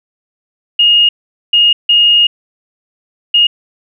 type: tone bursts at uneven times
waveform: sine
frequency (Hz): 2855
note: F7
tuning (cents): +37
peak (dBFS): -5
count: 4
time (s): 0.79-1.09 / 1.53-1.73 / 1.89-2.27 / 3.34-3.47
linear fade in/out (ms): 5
effects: none